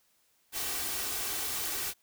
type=noise with comb filter; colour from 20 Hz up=white; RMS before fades=-34 dBFS; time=0.52-1.94 s; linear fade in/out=50 ms; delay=2.6 ms; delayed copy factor=+0.5; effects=white hiss -70 dBFS RMS until 2.02 s